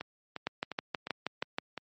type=two click trains; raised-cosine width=0.3 ms; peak=-15 / -21 dBFS; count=8 / 6; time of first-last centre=0.47-1.585 / 0.01-1.777 s; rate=6.28 / 2.83 Hz; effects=high-pass 150 Hz 12 dB/octave + MP3 32 kbps